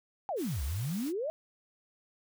sine exponential two-way sweep, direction down then up, 846 to 61.74 to 659 Hz, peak -31 dBFS, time 0.29-1.3 s, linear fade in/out 0 ms, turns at 0.63 s
white noise, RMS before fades -46 dBFS, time 0.36-1.13 s, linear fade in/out 50 ms
effects none

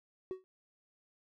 triangle tone with exponential decay, 374.3 Hz, F#4, 20 cents sharp, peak -30 dBFS, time 0.31-0.44 s, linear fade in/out 0 ms, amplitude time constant 28 ms, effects tanh soft clip ceiling -29 dBFS

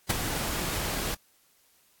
pink noise with ADSR envelope, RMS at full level -22 dBFS, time 0.09-1.15 s, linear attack 13 ms, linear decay 13 ms, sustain -9 dB, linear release 11 ms, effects white hiss -64 dBFS RMS until 2 s + AAC 64 kbps

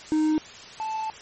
triangle tone pair in turn, 310 / 876.8 Hz, D#4 / A5, -6 / -6 cents, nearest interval octave + tritone, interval 1800 cents, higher second, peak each -17 / -25 dBFS, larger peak first, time 0.12-0.38 / 0.8-1.1 s, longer second, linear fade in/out 0 ms, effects white hiss -43 dBFS RMS until 1.21 s + MP3 32 kbps

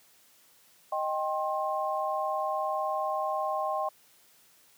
sine chord, C minor, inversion first, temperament equal with one note detuned, 622.3 / 784 / 1064.8 Hz, Eb5 / G5 / C6, 0 / 0 / +30 cents, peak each -32 dBFS, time 0.92-3.89 s, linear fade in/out 5 ms, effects white hiss -61 dBFS RMS until 4.77 s + high-pass 100 Hz 12 dB/octave

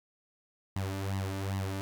sawtooth tone with flanger, 97 Hz, G2, 18 cents flat, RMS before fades -34 dBFS, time 0.76-1.81 s, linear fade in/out 0 ms, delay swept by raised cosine 1 to 3.4 ms, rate 2.5 Hz, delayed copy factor +0.8, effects none

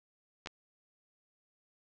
clicks, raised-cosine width 0.2 ms, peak -23 dBFS, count 2, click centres 0.46 / 0.472 s, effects low-pass 6000 Hz 12 dB/octave

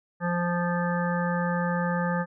harmonic tone, 174.61 Hz, F3, in tune, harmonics 1 / 3 / 5 / 7 / 9 / 10, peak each -26 / -31 / -33 / -34 / -36 / -36 dBFS, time 0.2-2.26 s, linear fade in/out 50 ms, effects none

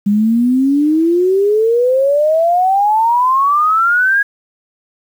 sine exponential sweep, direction up, 200.2 to 1661.2 Hz, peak -9 dBFS, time 0.06-4.23 s, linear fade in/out 10 ms, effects 7-bit

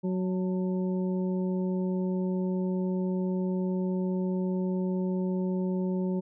harmonic tone with a mistuned harmonic, 185 Hz, F#3, in tune, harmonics 1 / 2 / 3 / 5, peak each -27 / -33 / -40 / -46 dBFS, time 0.03-6.21 s, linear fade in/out 20 ms, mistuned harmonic 5, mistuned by -52 cents, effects none

